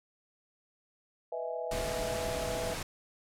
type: chord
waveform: sine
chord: E major seventh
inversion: second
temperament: equal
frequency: 493.9 / 622.3 / 659.3 / 830.6 Hz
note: B4 / D#5 / E5 / G#5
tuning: 0 / 0 / 0 / 0 cents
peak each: -38 / -41 / -37 / -43 dBFS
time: 1.32-2.74 s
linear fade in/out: 5 ms
type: noise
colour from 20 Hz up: pink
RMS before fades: -37 dBFS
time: 1.71-2.83 s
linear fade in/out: 5 ms
effects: low-pass 11000 Hz 12 dB/octave